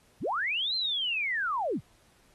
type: linear two-way sweep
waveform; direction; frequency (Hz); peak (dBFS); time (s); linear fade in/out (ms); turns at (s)
sine; up then down; 35.23 to 4186 to 68.5; -27; 0.2-1.81; 50; 0.75
effects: pink hiss -64 dBFS RMS until 2.34 s + AAC 32 kbps